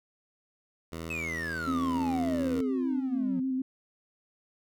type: tone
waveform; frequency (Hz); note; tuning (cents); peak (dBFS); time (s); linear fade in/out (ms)
10% pulse; 82; E2; -9; -28; 0.92-2.61; 5
type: exponential sweep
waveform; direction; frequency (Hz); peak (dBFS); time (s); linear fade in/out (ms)
triangle; down; 2637 to 175.4; -31; 1.1-3.4; 5
type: tone with vibrato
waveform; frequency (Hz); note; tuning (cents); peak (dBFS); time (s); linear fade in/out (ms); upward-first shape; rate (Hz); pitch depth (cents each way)
sine; 261.6; C4; 0; -27; 1.67-3.62; 5; square; 6.8; 21
effects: none